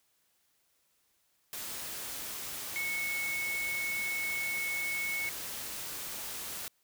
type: tone in noise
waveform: sine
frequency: 2202 Hz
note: C#7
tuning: 12 cents flat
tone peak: -32 dBFS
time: 2.76-5.29 s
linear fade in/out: 0 ms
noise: white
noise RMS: -40 dBFS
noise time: 1.53-6.68 s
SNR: +5 dB
effects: white hiss -73 dBFS RMS until 6.83 s